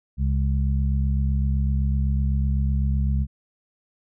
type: harmonic tone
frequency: 67.9 Hz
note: C#2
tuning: 35 cents flat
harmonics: 1 / 2 / 3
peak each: -20 / -26 / -30 dBFS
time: 0.17-3.27 s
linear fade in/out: 50 ms
effects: none